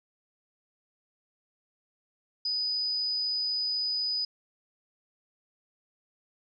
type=tone; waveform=sine; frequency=4978 Hz; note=D#8; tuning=in tune; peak=-27 dBFS; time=2.45-4.25 s; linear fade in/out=5 ms; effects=none